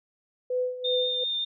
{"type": "tone with tremolo", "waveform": "sine", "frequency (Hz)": 502, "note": "B4", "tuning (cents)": 28, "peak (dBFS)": -23, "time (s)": [0.5, 1.24], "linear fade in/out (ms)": 5, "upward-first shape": "sine", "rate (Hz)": 2.7, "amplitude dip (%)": 75}
{"type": "tone with vibrato", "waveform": "sine", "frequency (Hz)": 3625, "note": "A#7", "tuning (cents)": -49, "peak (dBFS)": -26, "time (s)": [0.84, 1.45], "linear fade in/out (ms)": 10, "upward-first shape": "triangle", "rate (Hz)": 5.2, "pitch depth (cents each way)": 12}
{"effects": []}